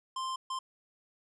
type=tone bursts at uneven times; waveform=square; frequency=1046.5 Hz; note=C6; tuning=in tune; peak=-34 dBFS; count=2; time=0.16-0.36 / 0.5-0.59 s; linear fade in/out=5 ms; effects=resampled to 22050 Hz